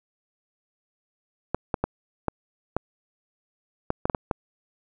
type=clicks; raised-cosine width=1 ms; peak=-9 dBFS; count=10; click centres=1.546 / 1.742 / 1.84 / 2.283 / 2.766 / 3.904 / 4.055 / 4.098 / 4.148 / 4.312 s; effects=none